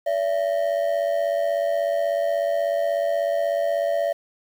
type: ring-modulated tone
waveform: triangle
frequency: 622.3 Hz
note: D#5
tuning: in tune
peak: -15 dBFS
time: 0.06-4.13 s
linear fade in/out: 10 ms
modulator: 48.2 Hz
effects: 8-bit